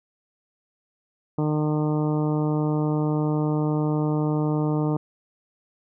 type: harmonic tone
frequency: 151.8 Hz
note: D#3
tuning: 42 cents flat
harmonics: 1 / 2 / 3 / 4 / 5 / 6 / 7 / 8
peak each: -23 / -25 / -30 / -35 / -37 / -37 / -41 / -41 dBFS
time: 1.38-4.97 s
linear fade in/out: 5 ms
effects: none